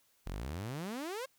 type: exponential sweep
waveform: sawtooth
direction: up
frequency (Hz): 38.89 to 553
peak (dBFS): -34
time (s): 0.26-1.26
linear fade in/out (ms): 10
effects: white hiss -71 dBFS RMS until 1.38 s